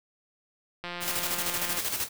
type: click train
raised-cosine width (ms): 0.3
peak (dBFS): -20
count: 167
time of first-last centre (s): 0.84-1.789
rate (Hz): 175
type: noise with tremolo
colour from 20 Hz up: white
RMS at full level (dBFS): -29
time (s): 1-2.09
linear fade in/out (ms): 50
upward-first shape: square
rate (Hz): 13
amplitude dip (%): 50
effects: none